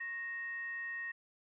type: tone with frequency modulation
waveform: sine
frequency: 1864.7 Hz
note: A#6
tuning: in tune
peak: -38 dBFS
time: 0-1.12 s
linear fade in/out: 10 ms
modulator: 775 Hz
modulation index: 0.27
effects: none